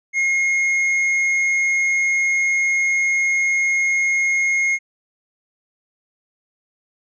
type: tone with tanh clipping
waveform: sine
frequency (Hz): 2149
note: C7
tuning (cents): +46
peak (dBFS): -17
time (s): 0.13-4.79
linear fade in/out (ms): 50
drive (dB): 7
effects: resampled to 16000 Hz